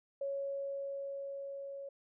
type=tone with level ramp; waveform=sine; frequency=554.4 Hz; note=C#5; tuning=in tune; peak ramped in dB=-34 to -42 dBFS; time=0.21-1.89 s; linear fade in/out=5 ms; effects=none